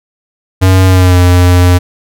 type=tone with pitch glide; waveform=square; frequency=93.8 to 89.31 Hz; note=F#2 to F2; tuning=+24 to +39 cents; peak=-4 dBFS; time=0.61-1.79 s; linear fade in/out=20 ms; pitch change=-85 cents; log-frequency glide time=0.86-1.2 s; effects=none